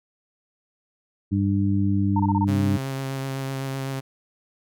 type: harmonic tone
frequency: 99.1 Hz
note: G2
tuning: 19 cents sharp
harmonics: 1 / 2 / 3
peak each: -22 / -23 / -25 dBFS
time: 1.31-2.78 s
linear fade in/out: 20 ms
type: tone bursts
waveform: sine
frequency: 908 Hz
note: A#5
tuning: 46 cents flat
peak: -22 dBFS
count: 5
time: 2.16-2.445 s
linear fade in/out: 5 ms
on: 37 ms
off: 25 ms
type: tone with vibrato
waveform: sawtooth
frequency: 134.8 Hz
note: C#3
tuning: 48 cents flat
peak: -23 dBFS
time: 2.47-4.01 s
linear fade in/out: 20 ms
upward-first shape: sine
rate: 7.9 Hz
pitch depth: 15 cents each way
effects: none